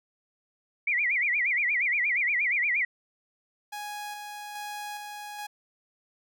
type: tone with vibrato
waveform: sine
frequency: 2158 Hz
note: C#7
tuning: 47 cents flat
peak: -23 dBFS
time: 0.87-2.85 s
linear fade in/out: 5 ms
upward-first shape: sine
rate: 8.5 Hz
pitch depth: 210 cents each way
type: tone with tremolo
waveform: sawtooth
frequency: 830.6 Hz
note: G#5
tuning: in tune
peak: -31 dBFS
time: 3.72-5.47 s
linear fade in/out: 10 ms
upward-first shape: square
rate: 1.2 Hz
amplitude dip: 30%
effects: none